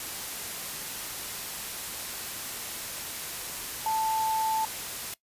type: tone in noise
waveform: sine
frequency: 880 Hz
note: A5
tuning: in tune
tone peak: -25 dBFS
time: 3.86-4.65 s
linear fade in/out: 2 ms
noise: white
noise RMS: -36 dBFS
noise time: 0-5.14 s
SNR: +8 dB
effects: noise-tail reverb RT60 0.1 s tail -20 dB re dry + resampled to 32000 Hz